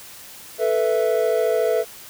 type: chord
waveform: triangle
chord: A suspended second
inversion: none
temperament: equal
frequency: 440 / 493.9 / 659.3 Hz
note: A4 / B4 / E5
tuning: 0 / 0 / 0 cents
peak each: -19 / -20 / -20 dBFS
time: 0.58-1.85 s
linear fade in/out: 50 ms
effects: white hiss -41 dBFS RMS until 2.09 s